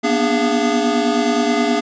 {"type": "tone cluster", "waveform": "square", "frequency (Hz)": [237.7, 247.2, 293.6, 410.5, 684], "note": ["A#3", "B3", "D4", "G#4", "F5"], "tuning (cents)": [34, 2, 0, -20, -36], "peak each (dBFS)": -22, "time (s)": [0.03, 1.81], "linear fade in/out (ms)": 20, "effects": ["resampled to 16000 Hz"]}